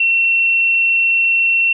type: tone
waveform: sine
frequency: 2714 Hz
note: E7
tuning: 50 cents sharp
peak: -11 dBFS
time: 0-1.73 s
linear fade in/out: 5 ms
effects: none